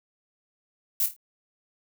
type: noise with echo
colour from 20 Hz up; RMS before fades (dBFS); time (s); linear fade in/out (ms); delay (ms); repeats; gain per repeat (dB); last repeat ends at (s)
violet; -24; 1-1.06; 2; 26; 4; -8; 1.164
effects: none